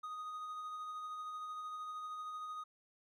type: tone with tremolo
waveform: triangle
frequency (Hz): 1244.5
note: D#6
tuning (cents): 0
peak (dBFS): -39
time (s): 0.03-2.64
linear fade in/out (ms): 10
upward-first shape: sine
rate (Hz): 13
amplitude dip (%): 25
effects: none